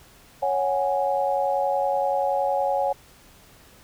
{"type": "chord", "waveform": "sine", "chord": "C# suspended fourth", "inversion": "none", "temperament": "equal", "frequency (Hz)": [554.4, 740, 830.6], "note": ["C#5", "F#5", "G#5"], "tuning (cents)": [0, 0, 0], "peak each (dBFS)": [-24, -26, -25], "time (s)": [0.42, 2.93], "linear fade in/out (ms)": 10, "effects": ["pink hiss -52 dBFS RMS until 3.83 s"]}